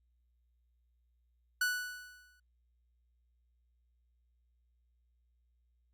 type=tone with exponential decay; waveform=45% pulse; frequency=1480 Hz; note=F#6; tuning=in tune; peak=-27 dBFS; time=1.61-2.4 s; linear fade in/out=5 ms; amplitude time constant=170 ms; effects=added 60 Hz sine -70 dBFS peak until 5.93 s + Opus 48 kbps